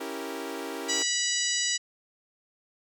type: chord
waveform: sawtooth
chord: C# diminished seventh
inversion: none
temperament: equal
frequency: 277.2 / 329.6 / 392 / 466.2 Hz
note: C#4 / E4 / G4 / Bb4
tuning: 0 / 0 / 0 / 0 cents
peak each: -35 dBFS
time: 0-1.03 s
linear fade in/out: 10 ms
type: harmonic tone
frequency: 977 Hz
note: B5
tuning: 19 cents flat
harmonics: 2 / 3 / 4 / 5 / 6 / 7 / 8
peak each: -33 / -33 / -33 / -33 / -33 / -33 / -33 dBFS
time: 0.88-1.78 s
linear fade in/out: 20 ms
effects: none